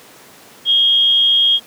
sine tone with amplitude modulation, 3256 Hz, G#7, 35 cents flat, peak -8 dBFS, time 0.65-1.6 s, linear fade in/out 50 ms, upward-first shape sine, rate 286 Hz, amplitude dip 35%, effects pink hiss -42 dBFS RMS until 1.66 s + high-pass 200 Hz 12 dB/octave

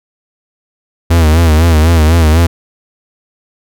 45% pulse tone with vibrato, 80.6 Hz, E2, 38 cents flat, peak -5 dBFS, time 1.1-2.47 s, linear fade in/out 10 ms, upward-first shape sine, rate 4 Hz, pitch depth 94 cents each way, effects none

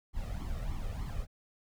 brown noise with flanger, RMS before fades -36 dBFS, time 0.13-1.27 s, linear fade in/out 50 ms, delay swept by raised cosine 0.92 to 1.66 ms, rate 3.3 Hz, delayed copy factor +0.75, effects none

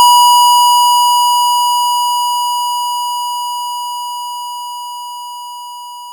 square tone with level ramp, 972 Hz, B5, 28 cents flat, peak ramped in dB -4 to -28 dBFS, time 0-6.12 s, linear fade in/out 0 ms, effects none

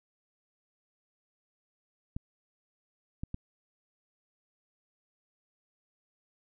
clicks, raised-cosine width 5 ms, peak -23 dBFS, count 3, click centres 2.165 / 3.235 / 3.344 s, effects none

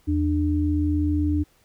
sine tone pair together, 82.2 / 297.9 Hz, E2 / D4, -4 / +25 cents, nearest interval octave + minor seventh, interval 2229 cents, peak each -22 dBFS, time 0.07-1.44 s, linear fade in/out 20 ms, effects pink hiss -61 dBFS RMS until 1.64 s

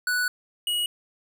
square tone pair in turn, 1480 / 2904 Hz, F#6 / F#7, 0 / -33 cents, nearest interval octave, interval 1167 cents, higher second, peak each -23 / -24 dBFS, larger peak first, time 0.07-0.28 / 0.67-0.86 s, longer first, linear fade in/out 2 ms, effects none

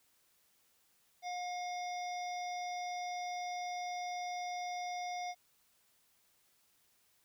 harmonic tone, 716 Hz, F5, 43 cents sharp, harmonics 1 / 3 / 5 / 7 / 8, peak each -38 / -47 / -53 / -54 / -52 dBFS, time 1.22-5.35 s, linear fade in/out 50 ms, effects white hiss -72 dBFS RMS until 7.24 s

